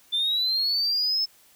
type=linear sweep; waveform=sine; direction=up; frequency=3520 to 5274 Hz; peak=-20 dBFS; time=0.12-1.26 s; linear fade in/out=20 ms; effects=tanh soft clip ceiling -19 dBFS + white hiss -57 dBFS RMS until 1.55 s

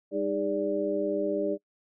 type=tone cluster; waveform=sine; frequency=200.9 / 311.2 / 407.2 / 583 Hz; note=G3 / D#4 / G#4 / D5; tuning=+43 / 0 / -34 / -13 cents; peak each=-37 / -31 / -30 / -30 dBFS; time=0.11-1.58 s; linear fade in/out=50 ms; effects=noise-tail reverb RT60 0.1 s tail -25 dB re dry

